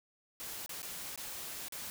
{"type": "noise with dropouts", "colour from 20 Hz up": "white", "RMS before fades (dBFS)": -43, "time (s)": [0.4, 1.9], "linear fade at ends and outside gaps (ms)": 0, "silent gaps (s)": [[0.661, 0.693], [0.819, 0.829], [1.159, 1.176], [1.684, 1.723]], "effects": []}